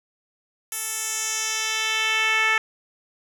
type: tone with band-pass filter sweep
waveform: 10% pulse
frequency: 439.9 Hz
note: A4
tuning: in tune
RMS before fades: -24 dBFS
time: 0.72-2.58 s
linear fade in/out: 2 ms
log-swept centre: 11000 to 2000 Hz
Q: 1.6
effects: none